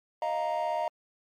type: chord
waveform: triangle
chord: Eb suspended second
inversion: none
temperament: equal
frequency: 622.3 / 698.5 / 932.3 Hz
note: Eb5 / F5 / Bb5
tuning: 0 / 0 / 0 cents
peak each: -29 dBFS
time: 0.22-0.88 s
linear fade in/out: 2 ms
effects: tanh soft clip ceiling -20 dBFS + MP3 96 kbps